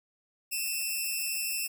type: tone pair together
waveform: 5% pulse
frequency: 2536 / 2687 Hz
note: D#7 / E7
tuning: +32 / +33 cents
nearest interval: minor second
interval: 101 cents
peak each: -27 / -22 dBFS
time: 0.51-1.68 s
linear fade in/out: 20 ms
effects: none